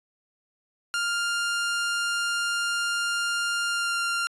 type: tone with pitch glide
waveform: sawtooth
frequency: 1401 to 1390.5 Hz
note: F6 to F6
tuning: +5 to -8 cents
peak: -21 dBFS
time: 0.94-4.27 s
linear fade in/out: 0 ms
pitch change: -13 cents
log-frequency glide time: 3.69-3.98 s
effects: resampled to 24000 Hz